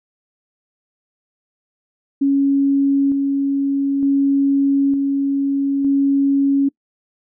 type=tone with tremolo; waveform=sine; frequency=277.2 Hz; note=C#4; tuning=in tune; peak=-12 dBFS; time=2.21-6.69 s; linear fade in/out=10 ms; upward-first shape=square; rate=0.55 Hz; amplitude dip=30%; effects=noise-tail reverb RT60 0.1 s tail -24 dB re dry